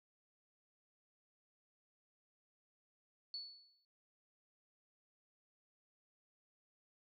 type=tone with exponential decay; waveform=sine; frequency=4435 Hz; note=C#8; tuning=in tune; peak=-40 dBFS; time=3.34-3.85 s; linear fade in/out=1 ms; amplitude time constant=110 ms; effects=none